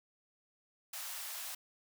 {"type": "high-pass noise", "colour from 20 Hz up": "white", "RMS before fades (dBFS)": -43, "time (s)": [0.93, 1.55], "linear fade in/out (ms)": 5, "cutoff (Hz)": 630, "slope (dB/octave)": 48, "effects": []}